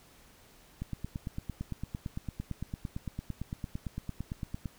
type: click train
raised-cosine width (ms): 5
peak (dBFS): -23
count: 35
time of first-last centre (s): 0.82-4.657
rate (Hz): 8.86
effects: pink hiss -59 dBFS RMS until 4.78 s